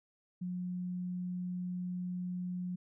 sine tone, 180 Hz, F#3, 47 cents flat, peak -35 dBFS, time 0.41-2.76 s, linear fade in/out 10 ms, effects none

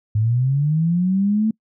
sine linear sweep, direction up, 103.9 to 222.5 Hz, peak -15 dBFS, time 0.15-1.51 s, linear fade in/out 5 ms, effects noise-tail reverb RT60 0.1 s tail -26 dB re dry

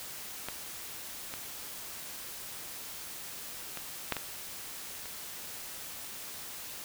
clicks, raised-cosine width 0.3 ms, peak -19 / -22 / -22 / -12 / -18 / -28 dBFS, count 6, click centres 0.486 / 1.339 / 3.773 / 4.123 / 4.167 / 5.057 s, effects white hiss -43 dBFS RMS until 6.84 s

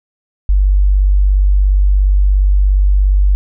sine tone, 48.55 Hz, G1, 16 cents flat, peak -7 dBFS, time 0.49-3.35 s, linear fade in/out 0 ms, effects none

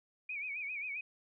sine tone with vibrato, 2368 Hz, D7, 14 cents sharp, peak -37 dBFS, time 0.29-1.01 s, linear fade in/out 5 ms, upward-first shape sine, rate 7.5 Hz, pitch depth 120 cents each way, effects none

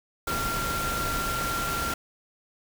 sine tone in noise, 1377 Hz, F6, 25 cents flat, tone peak -29 dBFS, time 0.27-1.94 s, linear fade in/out 5 ms, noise pink, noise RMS -31 dBFS, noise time 0.27-1.94 s, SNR -1 dB, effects none

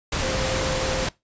sine tone in noise, 523.3 Hz, C5, in tune, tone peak -28 dBFS, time 0.22-1.05 s, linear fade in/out 5 ms, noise pink, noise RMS -25 dBFS, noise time 0.12-1.09 s, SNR -6 dB, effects noise-tail reverb RT60 0.2 s tail -21 dB re dry + resampled to 16000 Hz

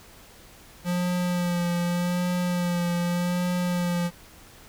square tone with vibrato, 176.2 Hz, F3, 16 cents sharp, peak -24 dBFS, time 0.84-4.11 s, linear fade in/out 50 ms, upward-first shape sine, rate 0.84 Hz, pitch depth 24 cents each way, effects pink hiss -50 dBFS RMS until 4.68 s

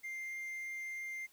triangle tone, 2101 Hz, C7, 7 cents sharp, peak -38 dBFS, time 0.03-1.27 s, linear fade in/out 20 ms, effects white hiss -66 dBFS RMS until 1.32 s

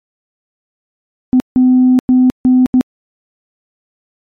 sine tone bursts at uneven times, 254.1 Hz, B3, 49 cents sharp, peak -4 dBFS, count 5, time 1.33-1.4 / 1.56-1.99 / 2.09-2.3 / 2.45-2.66 / 2.74-2.81 s, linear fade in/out 0 ms, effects tanh soft clip ceiling -2 dBFS + MP3 64 kbps

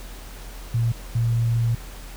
sine tone bursts at uneven times, 116.5 Hz, A#2, 1 cent flat, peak -18 dBFS, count 2, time 0.74-0.92 / 1.15-1.75 s, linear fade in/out 5 ms, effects added 42 Hz sine -36 dBFS peak until 2.16 s + pink hiss -43 dBFS RMS until 2.16 s

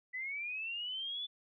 sine linear sweep, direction up, 1975.5 to 3490 Hz, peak -37 dBFS, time 0.13-1.27 s, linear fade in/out 20 ms, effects none

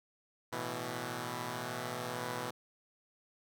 5% pulse chord, A suspended second, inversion none, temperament equal, 110 / 123.47 / 164.81 Hz, A2 / B2 / E3, 0 / 0 / 0 cents, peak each -34 / -28 / -31 dBFS, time 0.52-2.51 s, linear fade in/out 10 ms, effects none

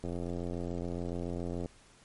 click train, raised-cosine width 2 ms, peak -24 dBFS, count 142, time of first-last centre 0.04-1.659 s, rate 87.1 Hz, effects pink hiss -60 dBFS RMS until 2.04 s + MP3 48 kbps

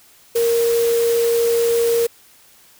sine tone in noise, 466.2 Hz, A#4, in tune, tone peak -14 dBFS, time 0.35-2.07 s, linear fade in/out 10 ms, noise white, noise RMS -28 dBFS, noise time 0.35-2.07 s, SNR +11 dB, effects white hiss -50 dBFS RMS until 2.79 s

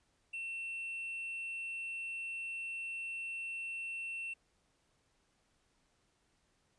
triangle tone, 2700 Hz, E7, 41 cents sharp, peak -37 dBFS, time 0.33-4.34 s, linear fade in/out 10 ms, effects pink hiss -75 dBFS RMS until 6.78 s + resampled to 22050 Hz

